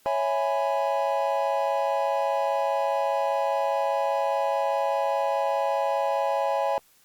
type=chord; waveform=triangle; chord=C# minor seventh; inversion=none; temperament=equal with one note detuned; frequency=554.4 / 659.3 / 830.6 / 996.9 Hz; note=C#5 / E5 / G#5 / B5; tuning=0 / 0 / 0 / +16 cents; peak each=-25 / -27 / -25 / -30 dBFS; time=0.06-6.78 s; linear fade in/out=0 ms; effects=white hiss -60 dBFS RMS until 7.04 s + Opus 48 kbps